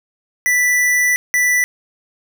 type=tone bursts at uneven times; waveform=square; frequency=1975.5 Hz; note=B6; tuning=in tune; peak=-13 dBFS; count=2; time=0.46-1.16 / 1.34-1.64 s; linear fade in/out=0 ms; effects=none